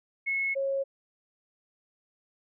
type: tone pair in turn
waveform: sine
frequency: 2185 / 546.2 Hz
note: C#7 / C#5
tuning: -26 / -26 cents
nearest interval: 2 octaves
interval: 2400 cents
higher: first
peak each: -26 dBFS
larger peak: neither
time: 0.26-0.55 / 0.55-0.84 s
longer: neither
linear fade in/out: 20 ms
effects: none